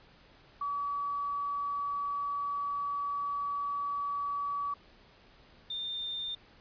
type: tone pair in turn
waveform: sine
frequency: 1142 / 3611 Hz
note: D6 / A7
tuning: -49 / +44 cents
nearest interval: octave + minor sixth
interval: 1993 cents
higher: second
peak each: -31 / -34 dBFS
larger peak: first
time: 0.61-4.74 / 5.7-6.35 s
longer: first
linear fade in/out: 5 ms
effects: pink hiss -59 dBFS RMS until 6.6 s + resampled to 11025 Hz